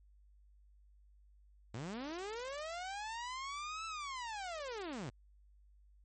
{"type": "linear two-way sweep", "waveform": "sawtooth", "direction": "up then down", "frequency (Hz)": [102, 1329, 106.1], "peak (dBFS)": -37, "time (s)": [1.74, 5.1], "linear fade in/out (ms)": 5, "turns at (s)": 3.86, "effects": ["added 50 Hz sine -61 dBFS peak until 6.04 s", "MP3 32 kbps"]}